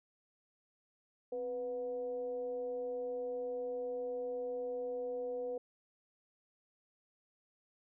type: tone with frequency modulation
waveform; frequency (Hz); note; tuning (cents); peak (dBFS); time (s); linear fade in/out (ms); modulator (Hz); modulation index
sine; 493.9; B4; 0; -36; 1.32-5.58; 5; 232; 0.36
effects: none